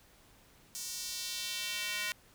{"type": "tone with high-pass filter sweep", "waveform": "square", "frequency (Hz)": 207.9, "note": "G#3", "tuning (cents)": 2, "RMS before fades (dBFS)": -38, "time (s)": [0.75, 2.12], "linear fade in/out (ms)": 0, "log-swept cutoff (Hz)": [6400, 2000], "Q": 1.5, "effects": ["pink hiss -62 dBFS RMS until 2.34 s"]}